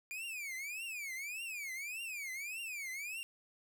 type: tone with vibrato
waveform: 45% pulse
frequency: 2381 Hz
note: D7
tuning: 23 cents sharp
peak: -40 dBFS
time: 0.11-3.23 s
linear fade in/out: 0 ms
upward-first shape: triangle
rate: 1.7 Hz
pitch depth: 290 cents each way
effects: none